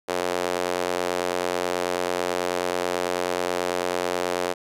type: tone with high-pass filter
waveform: sawtooth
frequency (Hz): 89.2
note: F2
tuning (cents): +37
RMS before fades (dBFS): -26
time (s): 0.08-4.54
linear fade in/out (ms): 20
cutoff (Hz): 480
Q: 1.7
effects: low-pass 12000 Hz 12 dB/octave